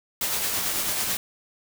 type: noise with tremolo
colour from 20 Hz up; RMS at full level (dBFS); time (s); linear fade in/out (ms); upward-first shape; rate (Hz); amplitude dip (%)
white; -25; 0.21-1.17; 2; triangle; 9.1; 35
effects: none